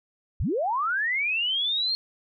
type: linear sweep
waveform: sine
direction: up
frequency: 37.91 to 4273 Hz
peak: -23 dBFS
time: 0.4-1.95 s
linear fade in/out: 0 ms
effects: none